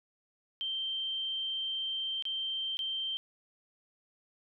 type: tone with dropouts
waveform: sine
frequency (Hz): 3136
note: G7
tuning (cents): 0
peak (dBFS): -32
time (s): 0.61-3.17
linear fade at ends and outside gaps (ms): 0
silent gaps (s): 2.224-2.253 / 2.77-2.791
effects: none